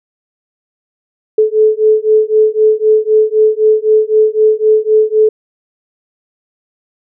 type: beating tone pair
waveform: sine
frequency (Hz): 430.7 / 434.6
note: A4 / A4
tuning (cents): -37 / -21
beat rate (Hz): 3.9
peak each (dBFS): -10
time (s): 1.38-5.29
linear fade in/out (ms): 5
effects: none